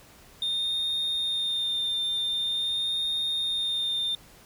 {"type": "tone with vibrato", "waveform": "sine", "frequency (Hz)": 3637, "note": "A#7", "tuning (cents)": -43, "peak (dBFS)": -23, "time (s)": [0.42, 4.15], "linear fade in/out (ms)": 2, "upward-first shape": "sine", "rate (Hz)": 0.45, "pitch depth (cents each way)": 17, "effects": ["tanh soft clip ceiling -24 dBFS", "pink hiss -53 dBFS RMS until 4.45 s"]}